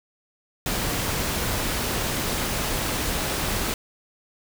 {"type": "noise", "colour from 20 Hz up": "pink", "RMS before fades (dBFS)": -26, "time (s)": [0.66, 3.74], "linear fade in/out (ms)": 2, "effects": []}